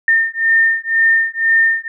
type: beating tone pair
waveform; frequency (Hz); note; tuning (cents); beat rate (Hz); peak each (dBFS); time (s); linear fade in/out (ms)
sine; 1813 / 1815; A#6 / A#6; -49 / -47; 2; -14; 0.08-1.88; 2
effects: none